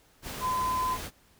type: tone in noise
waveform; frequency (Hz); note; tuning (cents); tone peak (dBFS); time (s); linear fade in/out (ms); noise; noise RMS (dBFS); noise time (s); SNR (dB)
sine; 1019; C6; -46; -26; 0.4-0.98; 50; pink; -38; 0.22-1.11; +9
effects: pink hiss -62 dBFS RMS until 1.39 s